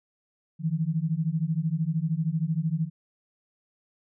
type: beating tone pair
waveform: sine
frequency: 154.3 / 167.3 Hz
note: D#3 / E3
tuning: -14 / +26 cents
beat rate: 13 Hz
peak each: -27 dBFS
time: 0.59-2.9 s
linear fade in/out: 50 ms
effects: none